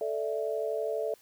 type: chord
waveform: sine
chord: A suspended fourth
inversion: none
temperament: equal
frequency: 440 / 587.3 / 659.3 Hz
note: A4 / D5 / E5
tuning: 0 / 0 / 0 cents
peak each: -32 / -34 / -34 dBFS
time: 0.01-1.14 s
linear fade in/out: 2 ms
effects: white hiss -61 dBFS RMS until 1.21 s